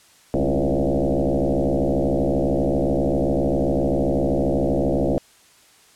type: tone with frequency modulation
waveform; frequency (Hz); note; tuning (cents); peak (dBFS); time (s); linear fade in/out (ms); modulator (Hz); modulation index
sine; 141.6; C#3; +37; -17; 0.34-5.18; 0; 67.6; 7.5
effects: white hiss -53 dBFS RMS until 5.95 s + low-pass 10000 Hz 12 dB/octave